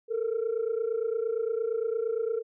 sine tone pair together, 440 / 468.7 Hz, A4 / A#4, 0 / +9 cents, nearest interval minor second, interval 109 cents, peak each -28 dBFS, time 0.08-2.43 s, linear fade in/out 50 ms, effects tanh soft clip ceiling -22 dBFS

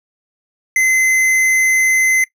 sine tone with tanh clipping, 2053 Hz, C7, 33 cents flat, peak -12 dBFS, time 0.76-2.24 s, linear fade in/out 2 ms, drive 15 dB, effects noise-tail reverb RT60 0.1 s tail -21 dB re dry

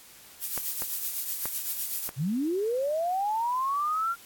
violet noise with tremolo, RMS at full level -28 dBFS, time 0.4-2.11 s, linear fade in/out 50 ms, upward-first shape triangle, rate 7.9 Hz, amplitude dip 55%
clicks, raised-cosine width 0.5 ms, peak -21 dBFS, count 4, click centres 0.577 / 0.821 / 1.456 / 2.091 s
sine linear sweep, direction up, 119.5 to 1396.9 Hz, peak -25 dBFS, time 2.16-4.16 s, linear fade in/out 50 ms
effects white hiss -51 dBFS RMS until 4.25 s + AAC 64 kbps

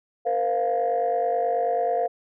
sine chord, Bb suspended second, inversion none, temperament equal with one note detuned, 466.2 / 515.5 / 698.5 Hz, Bb4 / C5 / F5, 0 / -26 / 0 cents, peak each -26 / -26 / -22 dBFS, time 0.25-2.08 s, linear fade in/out 20 ms, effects tanh soft clip ceiling -15 dBFS

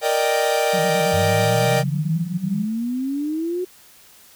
45% pulse chord, Eb major seventh, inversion second, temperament equal, 466.2 / 587.3 / 622.3 / 784 Hz, Bb4 / D5 / Eb5 / G5, 0 / 0 / 0 / 0 cents, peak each -23 dBFS, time 0.01-1.84 s, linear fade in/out 50 ms
sine tone with vibrato, 171 Hz, F3, 36 cents flat, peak -24 dBFS, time 0.73-2.65 s, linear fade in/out 10 ms, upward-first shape square, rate 9.1 Hz, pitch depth 120 cents each way
sine exponential sweep, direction up, 92.5 to 370 Hz, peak -21 dBFS, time 1.13-3.65 s, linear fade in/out 10 ms
effects white hiss -49 dBFS RMS until 4.35 s

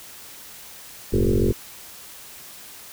sine tone with frequency modulation, 170 Hz, F3, 46 cents flat, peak -16 dBFS, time 1.12-1.53 s, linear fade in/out 20 ms, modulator 46.5 Hz, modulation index 5.8, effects white hiss -42 dBFS RMS until 2.92 s

